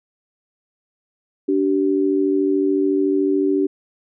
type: tone pair together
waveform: sine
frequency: 290.2 / 384 Hz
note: D4 / G4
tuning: -21 / -36 cents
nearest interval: perfect fourth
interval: 485 cents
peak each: -18 dBFS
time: 1.48-3.67 s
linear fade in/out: 10 ms
effects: none